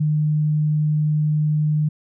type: tone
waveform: sine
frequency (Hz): 151.9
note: D#3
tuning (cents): -41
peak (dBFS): -16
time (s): 0-1.89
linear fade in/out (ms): 10
effects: none